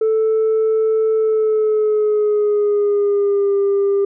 sine tone with pitch glide, 440 to 398.8 Hz, A4 to G4, 0 to +30 cents, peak -11 dBFS, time 0.01-4.05 s, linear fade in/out 5 ms, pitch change -170 cents, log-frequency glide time 1.15-3.55 s, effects tanh soft clip ceiling -11 dBFS

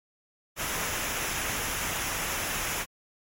pink noise with comb filter, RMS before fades -31 dBFS, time 0.56-2.86 s, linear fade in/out 50 ms, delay 0.23 ms, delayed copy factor -0.55, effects MP3 64 kbps

